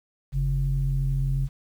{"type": "tone pair together", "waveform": "sine", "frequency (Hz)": [45.55, 137.1], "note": ["F#1", "C#3"], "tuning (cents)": [-26, -19], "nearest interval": "octave + perfect fifth", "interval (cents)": 1907, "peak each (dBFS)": [-24, -23], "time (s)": [0.32, 1.49], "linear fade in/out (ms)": 50, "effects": ["tanh soft clip ceiling -15 dBFS", "9-bit"]}